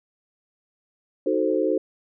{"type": "chord", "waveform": "sine", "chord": "D# diminished seventh", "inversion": "none", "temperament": "equal", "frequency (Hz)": [311.1, 370, 440, 523.3], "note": ["D#4", "F#4", "A4", "C5"], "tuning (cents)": [0, 0, 0, 0], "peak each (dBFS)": -25, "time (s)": [1.26, 1.78], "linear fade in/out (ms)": 5, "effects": []}